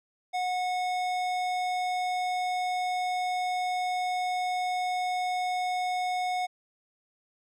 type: tone with tanh clipping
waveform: sine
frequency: 730 Hz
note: F#5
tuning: 24 cents flat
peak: -29 dBFS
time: 0.33-6.47 s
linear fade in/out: 20 ms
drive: 17 dB
effects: none